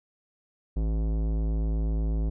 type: tone with tanh clipping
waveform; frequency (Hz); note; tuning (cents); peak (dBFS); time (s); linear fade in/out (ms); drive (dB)
sine; 54.1; A1; -29; -26; 0.76-2.3; 10; 17
effects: none